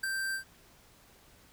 square tone with ADSR envelope, 1568 Hz, G6, in tune, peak -27 dBFS, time 0.03-0.44 s, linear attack 10 ms, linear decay 3 ms, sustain -5 dB, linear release 98 ms, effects pink hiss -60 dBFS RMS until 1.52 s

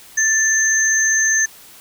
sine tone pair together, 1765 / 6280 Hz, A6 / G8, +5 / +2 cents, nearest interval octave + minor seventh, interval 2197 cents, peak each -16 dBFS, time 0.17-1.46 s, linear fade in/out 10 ms, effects white hiss -43 dBFS RMS until 1.8 s

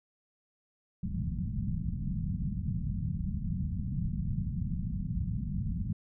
white low-pass noise, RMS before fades -33 dBFS, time 1.03-5.93 s, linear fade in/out 2 ms, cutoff 200 Hz, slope 48 dB/octave, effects none

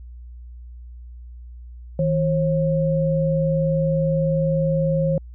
sine tone pair together, 159.7 / 539 Hz, D#3 / C#5, +45 / -49 cents, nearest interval octave + major sixth, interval 2106 cents, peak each -19 / -21 dBFS, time 1.99-5.18 s, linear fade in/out 2 ms, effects added 60 Hz sine -36 dBFS peak until 5.34 s

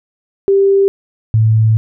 sine tone pair in turn, 393.4 / 110.39 Hz, G4 / A2, +6 / +6 cents, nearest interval octave + minor seventh, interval 2200 cents, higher first, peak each -7 dBFS, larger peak neither, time 0.48-0.88 / 1.34-1.77 s, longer second, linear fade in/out 0 ms, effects none

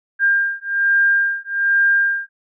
sine beating tone pair, 1600 / 1601.2 Hz, G6 / G6, +35 / +36 cents, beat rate 1.2 Hz, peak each -17 dBFS, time 0.19-2.29 s, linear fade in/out 50 ms, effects none

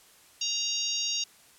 harmonic tone, 935 Hz, A#5, 5 cents sharp, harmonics 3 / 4 / 5 / 6 / 7, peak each -34 / -34 / -34 / -34 / -34 dBFS, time 0.41-1.24 s, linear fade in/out 5 ms, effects white hiss -57 dBFS RMS until 1.58 s + low-pass 12000 Hz 12 dB/octave

